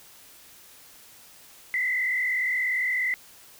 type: tone with frequency modulation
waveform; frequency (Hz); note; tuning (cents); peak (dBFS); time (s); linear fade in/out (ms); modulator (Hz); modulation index
sine; 2016; B6; +35; -23; 1.74-3.14; 0; 42.9; 1.5
effects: white hiss -51 dBFS RMS until 3.59 s